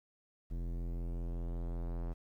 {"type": "tone with low-pass filter sweep", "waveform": "square", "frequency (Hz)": 42.66, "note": "F1", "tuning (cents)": -40, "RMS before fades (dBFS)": -38, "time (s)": [0.5, 2.14], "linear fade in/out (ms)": 20, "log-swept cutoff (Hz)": [300, 900], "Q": 0.8, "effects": ["11-bit"]}